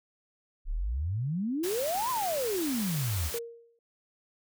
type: exponential two-way sweep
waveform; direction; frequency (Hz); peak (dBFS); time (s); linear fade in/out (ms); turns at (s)
sine; up then down; 30.87 to 1060 to 69.7; -28; 0.65-3.31; 50; 2.1
type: noise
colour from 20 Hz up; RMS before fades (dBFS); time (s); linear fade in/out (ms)
white; -37; 1.63-3.39; 10
type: tone with exponential decay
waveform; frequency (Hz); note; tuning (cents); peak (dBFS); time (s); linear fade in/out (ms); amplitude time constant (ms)
sine; 466.2; A#4; 0; -29; 3.34-3.79; 2; 97
effects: none